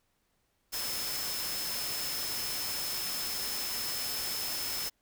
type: tone in noise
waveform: sine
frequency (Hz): 5230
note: E8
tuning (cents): -15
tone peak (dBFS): -37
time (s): 0.72-4.9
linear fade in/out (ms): 20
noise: white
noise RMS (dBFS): -36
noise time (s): 0.72-4.9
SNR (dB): -4
effects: pink hiss -75 dBFS RMS until 5.01 s

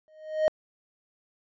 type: tone with exponential growth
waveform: triangle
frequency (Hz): 622.3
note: D#5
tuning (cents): 0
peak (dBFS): -15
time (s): 0.08-0.48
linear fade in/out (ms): 0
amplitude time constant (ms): 85
effects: resampled to 16000 Hz

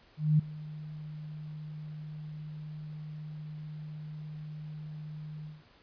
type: tone with ADSR envelope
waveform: sine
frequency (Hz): 152.7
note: D#3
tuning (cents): -32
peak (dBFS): -19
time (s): 0.17-5.63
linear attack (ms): 220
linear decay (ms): 8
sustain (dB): -20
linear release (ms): 180
effects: pink hiss -61 dBFS RMS until 5.82 s + resampled to 11025 Hz

